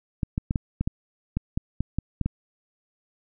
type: clicks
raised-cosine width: 5 ms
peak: -12 dBFS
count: 12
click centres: 0.232 / 0.379 / 0.509 / 0.558 / 0.81 / 0.875 / 1.37 / 1.575 / 1.806 / 1.986 / 2.213 / 2.26 s
effects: none